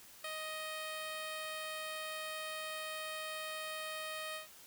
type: tone with ADSR envelope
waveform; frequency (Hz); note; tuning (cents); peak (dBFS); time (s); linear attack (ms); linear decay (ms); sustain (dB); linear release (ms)
10% pulse; 625; D#5; +8; -30; 0.24-4.48; 5; 13; -2; 130
effects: white hiss -57 dBFS RMS until 4.66 s